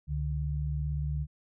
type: tone pair together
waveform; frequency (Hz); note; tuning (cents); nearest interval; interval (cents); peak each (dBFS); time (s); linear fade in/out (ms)
sine; 69.5 / 147.27; C#2 / D3; +5 / +5; octave + minor second; 1300; -31 / -32; 0.07-1.27; 50
effects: none